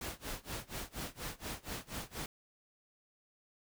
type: noise with tremolo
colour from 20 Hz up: pink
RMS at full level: -40 dBFS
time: 0.01-2.26 s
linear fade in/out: 2 ms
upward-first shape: sine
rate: 4.2 Hz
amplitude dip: 95%
effects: none